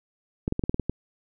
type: clicks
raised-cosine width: 3 ms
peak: -12 dBFS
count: 8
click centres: 0.479 / 0.524 / 0.594 / 0.638 / 0.695 / 0.744 / 0.797 / 0.896 s
effects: none